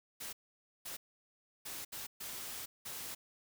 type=noise bursts at uneven times; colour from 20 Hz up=white; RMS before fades=-44 dBFS; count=6; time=0.2-0.33 / 0.85-0.97 / 1.65-1.85 / 1.92-2.07 / 2.2-2.66 / 2.85-3.15 s; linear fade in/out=10 ms; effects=none